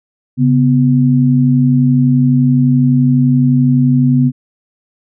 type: tone pair together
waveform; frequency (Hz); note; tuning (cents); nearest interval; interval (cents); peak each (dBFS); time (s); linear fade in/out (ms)
sine; 137.65 / 249.4; C#3 / B3; -12 / +17; minor seventh; 1029; -10; 0.37-4.32; 50
effects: none